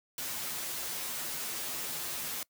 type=noise with comb filter; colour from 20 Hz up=white; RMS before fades=-37 dBFS; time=0.18-2.43 s; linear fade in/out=2 ms; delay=10 ms; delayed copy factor=-0.95; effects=noise-tail reverb RT60 0.1 s tail -23 dB re dry + high-pass 80 Hz 12 dB/octave